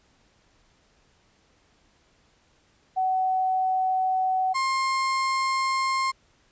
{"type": "tone pair in turn", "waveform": ["sine", "35% pulse"], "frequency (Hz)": [751, 1062.1], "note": ["F#5", "C6"], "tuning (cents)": [26, 26], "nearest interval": "tritone", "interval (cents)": 600, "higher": "second", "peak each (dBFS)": -21, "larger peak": "neither", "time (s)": [[2.96, 4.54], [4.54, 6.12]], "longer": "neither", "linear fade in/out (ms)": 20, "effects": ["pink hiss -63 dBFS RMS until 6.51 s", "resampled to 16000 Hz"]}